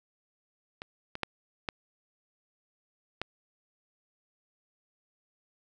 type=clicks; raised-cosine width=0.3 ms; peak=-23 / -21 / -13 / -15 / -16 dBFS; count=5; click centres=0.819 / 1.154 / 1.233 / 1.688 / 3.216 s; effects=none